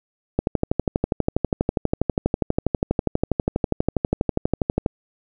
click train, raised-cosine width 2 ms, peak -5 dBFS, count 56, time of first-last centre 0.39-4.862 s, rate 12.3 Hz, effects none

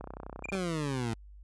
click train, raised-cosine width 1 ms, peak -27 dBFS, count 18, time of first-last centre 0.01-0.551 s, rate 31.4 Hz
triangle tone bursts, 2400 Hz, D7, 37 cents sharp, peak -33 dBFS, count 3, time 0.44-0.549 s, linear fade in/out 5 ms, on 21 ms, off 23 ms
20% pulse exponential sweep, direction down, 199 to 110 Hz, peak -26 dBFS, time 0.52-1.14 s, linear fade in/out 5 ms
effects added 50 Hz sine -48 dBFS peak until 1.43 s + resampled to 24000 Hz

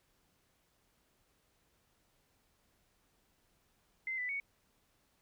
sine tone with pitch steps, 2070 / 1990 / 2228 Hz, C7 / B6 / C#7, -19 / +13 / +8 cents, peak -35 dBFS, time 4.07-4.4 s, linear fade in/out 2 ms, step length 110 ms, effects pink hiss -74 dBFS RMS until 5.21 s

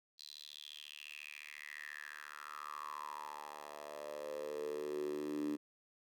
10% pulse tone with high-pass filter sweep, 74.3 Hz, D2, 21 cents sharp, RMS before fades -45 dBFS, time 0.18-5.57 s, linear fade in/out 20 ms, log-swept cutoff 4300 to 280 Hz, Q 7.4, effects none

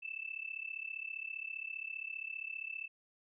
sine tone with amplitude modulation, 2642 Hz, E7, 3 cents sharp, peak -36 dBFS, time 0.02-2.88 s, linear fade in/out 20 ms, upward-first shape sine, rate 35.1 Hz, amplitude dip 90%, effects none

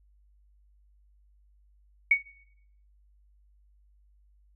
sine tone with exponential decay, 2232 Hz, C#7, 11 cents sharp, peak -14 dBFS, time 2.11-2.26 s, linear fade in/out 5 ms, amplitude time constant 31 ms, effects noise-tail reverb RT60 0.7 s tail -18 dB re dry + added 50 Hz sine -59 dBFS peak until 4.55 s

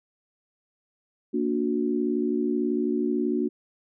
sine chord, Bb augmented, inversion none, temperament just, 233.1 / 291.4 / 364.2 Hz, Bb3 / D4 / F#4, 0 / -13 / -27 cents, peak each -27 dBFS, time 1.33-3.49 s, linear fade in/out 20 ms, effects none

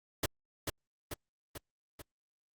pink noise with echo, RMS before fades -31 dBFS, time 0.23-0.26 s, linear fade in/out 5 ms, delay 440 ms, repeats 4, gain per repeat -4 dB, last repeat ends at 2.02 s, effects Opus 48 kbps

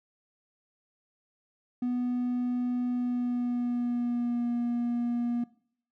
triangle tone with pitch glide, 246.4 to 239 Hz, B3 to A#3, -4 to +43 cents, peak -24 dBFS, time 1.82-5.44 s, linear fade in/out 5 ms, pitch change -53 cents, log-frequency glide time 2.9-4.47 s, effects noise-tail reverb RT60 0.6 s tail -22 dB re dry + tanh soft clip ceiling -20 dBFS

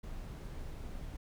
brown noise, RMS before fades -43 dBFS, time 0.03-1.17 s, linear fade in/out 10 ms, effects none

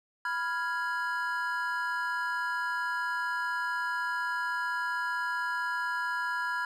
triangle chord, F diminished, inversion second, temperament equal, 987.8 / 1396.9 / 1661.2 Hz, Cb6 / F6 / Ab6, 0 / 0 / 0 cents, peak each -32 dBFS, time 0.25-6.65 s, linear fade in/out 2 ms, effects none

